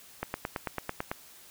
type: click train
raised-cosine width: 0.5 ms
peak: -16 dBFS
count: 9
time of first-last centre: 0.23-1.115 s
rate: 9.04 Hz
effects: white hiss -53 dBFS RMS until 1.5 s